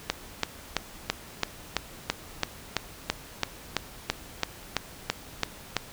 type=click train; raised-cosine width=0.2 ms; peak=-6 dBFS; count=18; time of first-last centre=0.1-5.767 s; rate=3 Hz; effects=pink hiss -46 dBFS RMS until 5.92 s